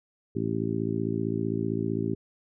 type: harmonic tone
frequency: 55.5 Hz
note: A1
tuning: 16 cents sharp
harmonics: 2 / 3 / 4 / 5 / 6 / 7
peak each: -33 / -33 / -33 / -33 / -33 / -33 dBFS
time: 0.35-2.15 s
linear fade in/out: 10 ms
effects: none